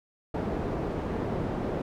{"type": "low-pass noise", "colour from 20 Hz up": "white", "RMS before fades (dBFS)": -31, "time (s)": [0.34, 1.82], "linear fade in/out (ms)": 5, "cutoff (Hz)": 480, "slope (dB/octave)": 12, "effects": []}